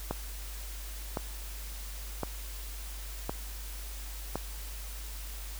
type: click train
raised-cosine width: 1 ms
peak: -17 dBFS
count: 5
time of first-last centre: 0.11-4.356 s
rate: 0.942 Hz
effects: added 50 Hz sine -39 dBFS peak until 5.59 s + white hiss -46 dBFS RMS until 5.59 s